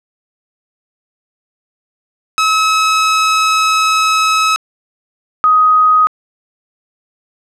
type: tone pair in turn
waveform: sawtooth / sine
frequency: 1287 / 1253.3 Hz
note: E6 / D#6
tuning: -42 / +12 cents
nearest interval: unison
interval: 46 cents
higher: first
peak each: -6 dBFS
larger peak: neither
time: 2.38-4.56 / 5.44-6.07 s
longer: first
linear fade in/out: 0 ms
effects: low-pass 8000 Hz 12 dB/octave